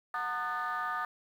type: tone cluster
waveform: sine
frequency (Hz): 734 / 911 / 1224 / 1489 / 1756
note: F#5 / A#5 / D#6 / F#6 / A6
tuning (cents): -14 / -40 / -29 / +11 / -4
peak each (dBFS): -39 / -39 / -33 / -39 / -39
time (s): 0.14-1.05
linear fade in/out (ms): 2
effects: tanh soft clip ceiling -26 dBFS + 10-bit